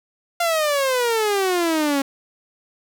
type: exponential sweep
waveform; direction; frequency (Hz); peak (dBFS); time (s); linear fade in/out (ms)
sawtooth; down; 698.5 to 271.5; -14; 0.4-2.02; 5
effects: none